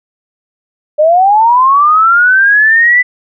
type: linear sweep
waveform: sine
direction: up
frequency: 589 to 2003 Hz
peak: -4 dBFS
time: 0.98-3.03 s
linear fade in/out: 20 ms
effects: none